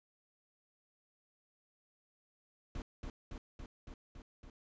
brown noise with echo, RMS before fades -41 dBFS, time 2.75-2.82 s, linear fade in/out 2 ms, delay 280 ms, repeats 6, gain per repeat -2 dB, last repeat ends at 4.5 s, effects resampled to 16000 Hz

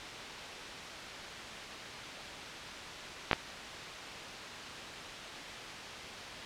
clicks, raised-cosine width 0.3 ms, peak -8 dBFS, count 2, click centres 3.313 / 3.331 s, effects white hiss -42 dBFS RMS until 6.45 s + low-pass 4000 Hz 12 dB/octave

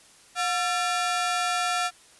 sawtooth ring-modulated tone, 1037 Hz, C6, 16 cents flat, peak -17 dBFS, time 0.35-1.91 s, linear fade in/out 50 ms, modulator 318 Hz, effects white hiss -54 dBFS RMS until 2.19 s + resampled to 24000 Hz

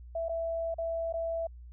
sine tone with dropouts, 662 Hz, E5, 7 cents sharp, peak -30 dBFS, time 0.15-1.47 s, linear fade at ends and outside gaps 5 ms, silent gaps 0.285-0.293 / 0.743-0.783 / 1.126-1.138 s, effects added 60 Hz sine -45 dBFS peak until 1.72 s

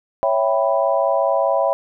sine chord, C# half-diminished seventh, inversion none, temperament equal, 554.4 / 659.3 / 784 / 987.8 Hz, C#5 / E5 / G5 / B5, 0 / 0 / 0 / 0 cents, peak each -19 / -19 / -23 / -23 dBFS, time 0.23-1.73 s, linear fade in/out 0 ms, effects none

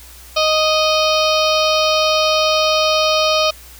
harmonic tone with a mistuned harmonic, 622.3 Hz, D#5, in tune, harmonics 1 / 2 / 4 / 5 / 6 / 7 / 8 / 9, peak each -16 / -19 / -22 / -23 / -24 / -24 / -25 / -26 dBFS, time 0.36-3.51 s, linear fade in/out 10 ms, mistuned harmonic 5, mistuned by -16 cents, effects added 60 Hz sine -41 dBFS peak until 3.79 s + white hiss -41 dBFS RMS until 3.79 s

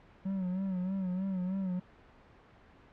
triangle tone with vibrato, 187.3 Hz, F#3, 21 cents sharp, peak -29 dBFS, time 0.25-1.8 s, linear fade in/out 10 ms, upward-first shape sine, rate 3.2 Hz, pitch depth 70 cents each way, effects pink hiss -58 dBFS RMS until 2.92 s + low-pass 2000 Hz 12 dB/octave

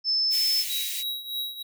sine tone, 5260 Hz, E8, 5 cents flat, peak -21 dBFS, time 0.04-0.65 s, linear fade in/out 50 ms
white high-pass noise, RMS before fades -32 dBFS, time 0.3-1.04 s, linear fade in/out 50 ms, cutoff 2000 Hz, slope 48 dB/octave
square tone with tremolo, 3856 Hz, B7, 42 cents flat, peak -27 dBFS, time 0.69-1.63 s, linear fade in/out 10 ms, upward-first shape triangle, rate 3.2 Hz, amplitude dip 80%
effects none

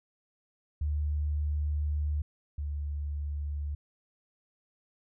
sine tone pair in turn, 74.4 / 73 Hz, D2 / D2, +23 / -10 cents, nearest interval unison, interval 33 cents, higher first, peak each -27 / -31 dBFS, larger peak first, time 0.81-2.22 / 2.58-3.75 s, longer first, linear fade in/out 5 ms, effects none

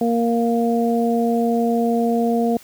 harmonic tone, 233.1 Hz, A#3, in tune, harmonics 1 / 2 / 3, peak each -18 / -21 / -23 dBFS, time 0.01-2.57 s, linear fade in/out 2 ms, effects white hiss -46 dBFS RMS until 2.63 s + high-pass 60 Hz 12 dB/octave

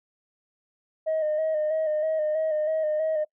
sine tone with vibrato, 622 Hz, D#5, 1 cent flat, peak -21 dBFS, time 1.06-3.25 s, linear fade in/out 20 ms, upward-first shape square, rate 3.1 Hz, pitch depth 32 cents each way, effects noise-tail reverb RT60 0.1 s tail -23 dB re dry + tanh soft clip ceiling -20 dBFS

